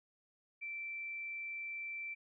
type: tone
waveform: sine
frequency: 2338 Hz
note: D7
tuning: 8 cents flat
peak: -40 dBFS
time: 0.61-2.15 s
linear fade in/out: 20 ms
effects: none